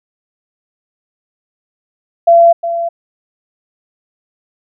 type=tone with echo; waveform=sine; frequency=679 Hz; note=F5; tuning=49 cents flat; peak=-3 dBFS; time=2.27-2.53 s; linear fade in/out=10 ms; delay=360 ms; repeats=1; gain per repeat=-11 dB; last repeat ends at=2.89 s; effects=none